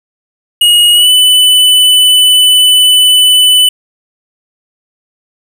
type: tone with pitch glide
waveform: square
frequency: 2884 to 2996 Hz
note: F#7 to F#7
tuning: -45 to +21 cents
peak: -4 dBFS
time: 0.61-3.69 s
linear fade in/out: 5 ms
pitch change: +66 cents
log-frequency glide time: 0.93-1.09 s
effects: none